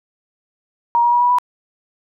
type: tone with pitch steps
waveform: sine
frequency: 945 / 954.9 / 964.9 / 974.9 / 985.1 Hz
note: A#5 / A#5 / B5 / B5 / B5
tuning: +23 / +41 / -41 / -23 / -5 cents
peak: -11 dBFS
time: 0.95-1.385 s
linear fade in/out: 0 ms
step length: 87 ms
effects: none